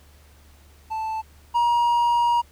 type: tone pair in turn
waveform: triangle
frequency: 880 / 950.1 Hz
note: A5 / A#5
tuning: 0 / +33 cents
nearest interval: minor second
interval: 133 cents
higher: second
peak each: -23 / -15 dBFS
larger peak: second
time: 0.9-1.22 / 1.54-2.42 s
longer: second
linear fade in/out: 20 ms
effects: added 73 Hz sine -50 dBFS peak until 2.51 s + pink hiss -56 dBFS RMS until 2.51 s